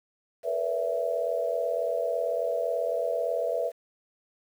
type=tone cluster; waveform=sine; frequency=454.4 / 492.5 / 576 / 664 Hz; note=A#4 / B4 / D5 / E5; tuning=-44 / -5 / -34 / +12 cents; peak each=-36 / -30 / -32 / -29 dBFS; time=0.43-3.72 s; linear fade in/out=50 ms; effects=9-bit